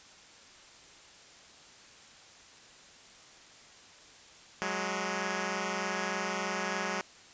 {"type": "tone pair together", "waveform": "5% pulse", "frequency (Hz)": [185, 208.3], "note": ["F#3", "G#3"], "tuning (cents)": [0, 5], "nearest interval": "major second", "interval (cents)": 205, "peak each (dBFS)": -23, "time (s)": [4.62, 7.01], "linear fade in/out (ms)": 0, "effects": ["white hiss -54 dBFS RMS until 7.33 s", "resampled to 16000 Hz"]}